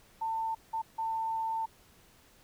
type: tone bursts at uneven times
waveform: sine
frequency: 896 Hz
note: A5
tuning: 31 cents sharp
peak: -30 dBFS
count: 3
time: 0.21-0.55 / 0.73-0.82 / 0.98-1.66 s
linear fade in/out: 10 ms
effects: pink hiss -61 dBFS RMS until 2.43 s